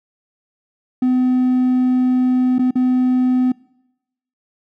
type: tone with dropouts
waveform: triangle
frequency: 253.4 Hz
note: B3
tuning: 45 cents sharp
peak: -10 dBFS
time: 1.02-3.52 s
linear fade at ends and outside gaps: 5 ms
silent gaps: 2.584-2.592 / 2.709-2.755 s
effects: noise-tail reverb RT60 0.9 s tail -25 dB re dry + tanh soft clip ceiling -6 dBFS